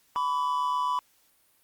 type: tone pair together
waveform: triangle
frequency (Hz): 996.3 / 1144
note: B5 / D6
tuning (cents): +15 / -46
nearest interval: major second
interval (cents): 239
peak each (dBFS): -24 / -29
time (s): 0.16-0.99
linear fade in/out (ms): 0
effects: white hiss -65 dBFS RMS until 1.63 s + Opus 48 kbps